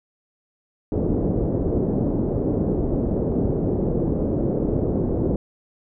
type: low-pass noise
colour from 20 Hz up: white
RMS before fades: -22 dBFS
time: 0.92-5.36 s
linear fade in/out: 2 ms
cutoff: 440 Hz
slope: 24 dB/octave
effects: none